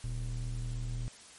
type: ring-modulated tone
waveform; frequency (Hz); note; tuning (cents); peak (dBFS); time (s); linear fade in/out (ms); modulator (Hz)
triangle; 77.78; D#2; 0; -28; 0.04-1.08; 0; 41.6
effects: white hiss -53 dBFS RMS until 1.38 s + MP3 48 kbps